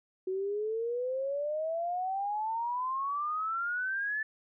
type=exponential sweep; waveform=sine; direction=up; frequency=370 to 1760 Hz; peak=-30 dBFS; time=0.27-4.23 s; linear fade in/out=5 ms; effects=none